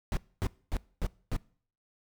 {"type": "noise bursts", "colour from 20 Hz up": "brown", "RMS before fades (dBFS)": -29, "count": 5, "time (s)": [0.12, 1.365], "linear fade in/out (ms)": 0, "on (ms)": 49, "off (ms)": 250, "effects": ["noise-tail reverb RT60 0.5 s tail -23 dB re dry"]}